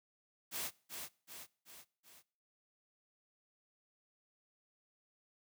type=noise with echo; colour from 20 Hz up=white; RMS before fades=-40 dBFS; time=0.51-0.71 s; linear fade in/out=50 ms; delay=380 ms; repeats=4; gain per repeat=-5 dB; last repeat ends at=2.23 s; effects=noise-tail reverb RT60 0.5 s tail -23 dB re dry + high-pass 80 Hz 12 dB/octave